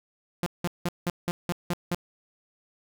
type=tone bursts; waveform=sawtooth; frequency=174.61 Hz; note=F3; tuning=in tune; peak=-21 dBFS; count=8; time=0.43-1.946 s; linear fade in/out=0 ms; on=32 ms; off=180 ms; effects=none